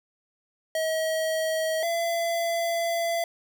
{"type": "tone pair in turn", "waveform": "square", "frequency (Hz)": [638, 675.9], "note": ["D#5", "E5"], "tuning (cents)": [43, 43], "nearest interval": "minor second", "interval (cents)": 100, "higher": "second", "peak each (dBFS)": -25, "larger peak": "neither", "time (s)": [[0.75, 1.83], [1.83, 3.24]], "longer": "second", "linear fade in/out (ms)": 2, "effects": []}